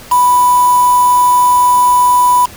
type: tone with quantisation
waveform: sine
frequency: 987.8 Hz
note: B5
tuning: in tune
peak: -6 dBFS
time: 0.11-2.46 s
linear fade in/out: 10 ms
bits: 3
effects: pink hiss -34 dBFS RMS until 2.56 s